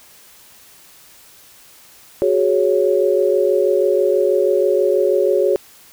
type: chord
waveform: sine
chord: F# suspended second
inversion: none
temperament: just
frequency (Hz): 370 / 416.2 / 555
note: F#4 / G#4 / C#5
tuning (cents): 0 / +4 / +2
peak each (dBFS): -17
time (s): 2.22-5.56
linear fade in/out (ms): 0
effects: white hiss -46 dBFS RMS until 5.92 s